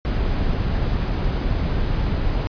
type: noise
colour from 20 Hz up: brown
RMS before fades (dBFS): -21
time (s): 0.05-2.47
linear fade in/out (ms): 0
effects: resampled to 11025 Hz